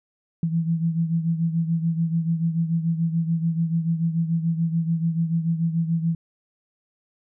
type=beating tone pair; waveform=sine; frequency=164.2 / 171.1 Hz; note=E3 / F3; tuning=-6 / -35 cents; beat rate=6.9 Hz; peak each=-21 / -27 dBFS; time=0.43-6.15 s; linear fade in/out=2 ms; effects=none